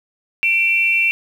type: tone pair together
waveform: sine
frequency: 2349 / 2706 Hz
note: D7 / E7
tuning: 0 / +45 cents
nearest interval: major second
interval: 245 cents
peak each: -16 dBFS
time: 0.43-1.11 s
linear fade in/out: 0 ms
effects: 7-bit